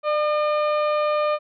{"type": "harmonic tone with a mistuned harmonic", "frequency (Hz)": 605, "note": "D#5", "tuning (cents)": -49, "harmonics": [1, 2, 3, 4, 5, 6, 7], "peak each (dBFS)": [-20, -24, -40, -34, -42, -45, -45], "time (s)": [0.03, 1.39], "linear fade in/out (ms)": 50, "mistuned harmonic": 1, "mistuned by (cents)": -17, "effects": []}